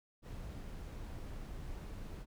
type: noise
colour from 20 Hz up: brown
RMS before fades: -45 dBFS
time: 0.22-2.26 s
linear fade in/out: 50 ms
effects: none